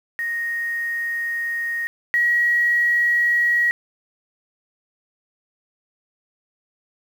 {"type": "tone pair in turn", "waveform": "sine", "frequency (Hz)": [1864.7, 1908.3], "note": ["A#6", "A#6"], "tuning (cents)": [0, 40], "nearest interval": "unison", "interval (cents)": 40, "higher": "second", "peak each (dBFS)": [-22, -15], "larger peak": "second", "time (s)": [[0.19, 1.87], [2.14, 3.71]], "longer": "first", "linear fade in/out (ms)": 0, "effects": ["7-bit"]}